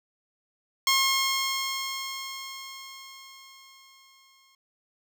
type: tone with exponential decay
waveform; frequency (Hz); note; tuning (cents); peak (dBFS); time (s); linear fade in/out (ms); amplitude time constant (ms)
10% pulse; 1076; C6; +48; -11; 0.87-4.55; 2; 800
effects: none